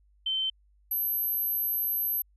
sine tone pair in turn, 3092 / 12422 Hz, G7 / G9, -24 / -17 cents, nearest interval 2 octaves, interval 2407 cents, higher second, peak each -26 dBFS, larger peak neither, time 0.26-0.5 / 0.91-2.22 s, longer second, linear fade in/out 5 ms, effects added 50 Hz sine -60 dBFS peak until 2.36 s

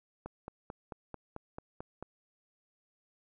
click train, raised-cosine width 1 ms, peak -27 dBFS, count 9, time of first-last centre 0.26-2.026 s, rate 4.53 Hz, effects none

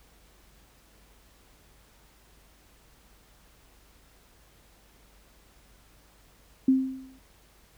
sine tone with exponential decay, 263.1 Hz, C4, 10 cents sharp, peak -15 dBFS, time 6.68-7.19 s, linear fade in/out 5 ms, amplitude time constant 110 ms, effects added 50 Hz sine -60 dBFS peak until 7.77 s + pink hiss -60 dBFS RMS until 7.77 s

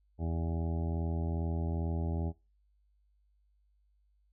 harmonic tone, 82.41 Hz, E2, in tune, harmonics 1 / 2 / 3 / 4 / 5 / 7 / 8 / 9 / 10, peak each -32 / -38 / -42 / -44 / -46 / -49 / -50 / -51 / -52 dBFS, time 0.18-2.33 s, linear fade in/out 50 ms, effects noise-tail reverb RT60 0.3 s tail -24 dB re dry + added 50 Hz sine -67 dBFS peak until 4.32 s

